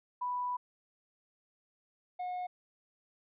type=tone pair in turn; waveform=sine / triangle; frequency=987.8 / 724.4 Hz; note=B5 / F#5; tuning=0 / -37 cents; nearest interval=perfect fourth; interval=537 cents; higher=first; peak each=-32 / -33 dBFS; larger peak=first; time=0.21-0.57 / 2.19-2.47 s; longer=first; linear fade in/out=10 ms; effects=resampled to 8000 Hz